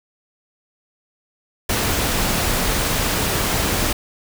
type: noise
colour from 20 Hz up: pink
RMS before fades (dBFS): -20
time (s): 1.69-3.93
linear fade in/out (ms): 5
effects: none